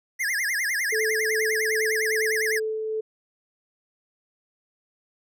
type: tone with vibrato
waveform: square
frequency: 1864.7 Hz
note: A#6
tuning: in tune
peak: -24 dBFS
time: 0.19-2.6 s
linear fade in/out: 20 ms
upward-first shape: sine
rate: 9.9 Hz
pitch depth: 240 cents each way
type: tone with tremolo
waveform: sine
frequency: 436.9 Hz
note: A4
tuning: 12 cents flat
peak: -24 dBFS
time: 0.92-3.01 s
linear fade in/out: 10 ms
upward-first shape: sine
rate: 2.5 Hz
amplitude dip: 25%
effects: none